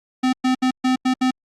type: tone bursts at uneven times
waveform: square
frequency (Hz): 256.9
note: C4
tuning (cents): -32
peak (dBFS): -16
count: 6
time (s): 0.23-0.33 / 0.44-0.55 / 0.62-0.71 / 0.84-0.96 / 1.05-1.14 / 1.21-1.31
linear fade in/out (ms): 10
effects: low-pass 6000 Hz 12 dB/octave + Opus 48 kbps